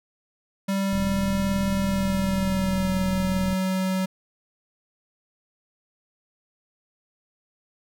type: tone with pitch glide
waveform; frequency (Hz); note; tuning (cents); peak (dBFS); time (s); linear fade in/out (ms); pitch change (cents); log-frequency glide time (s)
square; 195.3 to 188.1; G3 to F#3; -6 to +29; -23; 0.68-4.06; 10; -65; 1.75-2.97
type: click train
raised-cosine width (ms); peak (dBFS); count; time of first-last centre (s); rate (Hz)
5; -20; 112; 0.93-3.53; 42.7
effects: none